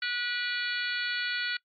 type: harmonic tone with a mistuned harmonic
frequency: 487.6 Hz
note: B4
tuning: 22 cents flat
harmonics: 3 / 4 / 5 / 6 / 7 / 8 / 9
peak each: -32 / -37 / -37 / -40 / -40 / -40 / -37 dBFS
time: 0.02-1.57 s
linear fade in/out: 5 ms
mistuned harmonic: 5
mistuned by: -26 cents
effects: noise-tail reverb RT60 0.1 s tail -22 dB re dry + MP3 32 kbps